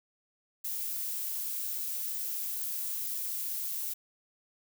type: noise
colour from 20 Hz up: violet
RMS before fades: -35 dBFS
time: 0.64-3.94 s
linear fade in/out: 10 ms
effects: none